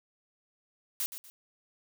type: noise with echo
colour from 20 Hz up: blue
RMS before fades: -32 dBFS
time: 1-1.06 s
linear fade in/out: 0 ms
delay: 120 ms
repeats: 2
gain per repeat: -10 dB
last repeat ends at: 1.3 s
effects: none